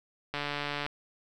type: click train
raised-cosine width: 0.3 ms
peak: -17 dBFS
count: 77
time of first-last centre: 0.34-0.864 s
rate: 145 Hz
effects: none